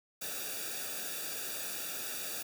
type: noise with comb filter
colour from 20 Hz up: white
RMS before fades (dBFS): -39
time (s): 0.21-2.43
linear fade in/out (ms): 10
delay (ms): 0.96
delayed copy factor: -0.8
effects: none